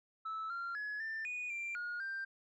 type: tone with pitch steps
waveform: sine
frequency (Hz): 1309 / 1382 / 1692 / 1783 / 2467 / 2366 / 1436 / 1575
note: E6 / F6 / G#6 / A6 / D#7 / D7 / F6 / G6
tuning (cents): -13 / -19 / +32 / +22 / -15 / +12 / +48 / +8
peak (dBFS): -36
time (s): 0.25-2.25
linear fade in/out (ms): 10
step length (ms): 250
effects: tanh soft clip ceiling -36 dBFS